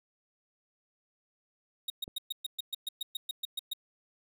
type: tone bursts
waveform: 45% pulse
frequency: 3752 Hz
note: A#7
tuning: 11 cents sharp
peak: -32 dBFS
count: 14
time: 1.88-3.734 s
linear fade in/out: 5 ms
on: 21 ms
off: 120 ms
type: click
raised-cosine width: 2 ms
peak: -31 dBFS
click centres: 2.079 s
effects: none